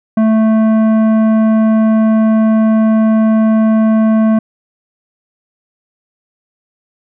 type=tone with tanh clipping; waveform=triangle; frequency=220 Hz; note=A3; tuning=in tune; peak=-9 dBFS; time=0.17-4.39 s; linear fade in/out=5 ms; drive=16 dB; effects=none